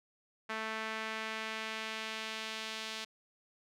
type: tone with band-pass filter sweep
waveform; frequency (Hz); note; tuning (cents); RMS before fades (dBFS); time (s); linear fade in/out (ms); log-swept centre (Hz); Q
sawtooth; 220; A3; 0; -40; 0.49-3.05; 10; 1700 to 3700; 1.2
effects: none